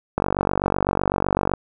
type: click train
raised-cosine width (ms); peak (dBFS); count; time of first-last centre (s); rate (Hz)
1; -5; 66; 0.18-1.537; 47.9
effects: none